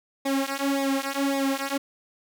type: tone with flanger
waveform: sawtooth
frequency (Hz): 274.6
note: C#4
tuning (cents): -16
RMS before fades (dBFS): -26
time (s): 0.25-1.78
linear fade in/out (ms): 10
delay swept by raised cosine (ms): 0.67 to 3.97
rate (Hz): 1.8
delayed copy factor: -1
effects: none